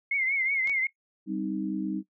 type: tone with vibrato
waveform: sine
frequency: 2143 Hz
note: C7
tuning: 41 cents sharp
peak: -24 dBFS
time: 0.11-0.87 s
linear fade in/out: 5 ms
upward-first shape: triangle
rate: 5.4 Hz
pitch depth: 96 cents each way
type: clicks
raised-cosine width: 0.2 ms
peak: -24 dBFS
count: 2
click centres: 0.674 / 0.696 s
type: chord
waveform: sine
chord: C minor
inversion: second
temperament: equal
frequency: 196 / 261.6 / 311.1 Hz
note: G3 / C4 / Eb4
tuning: 0 / 0 / 0 cents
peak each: -32 / -35 / -31 dBFS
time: 1.26-2.03 s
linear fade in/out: 50 ms
effects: noise-tail reverb RT60 0.1 s tail -17 dB re dry